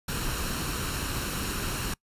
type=noise with comb filter; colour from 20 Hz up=pink; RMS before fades=-31 dBFS; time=0.08-1.94 s; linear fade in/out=5 ms; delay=0.72 ms; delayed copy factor=+0.5; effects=noise-tail reverb RT60 0.1 s tail -25 dB re dry + resampled to 32000 Hz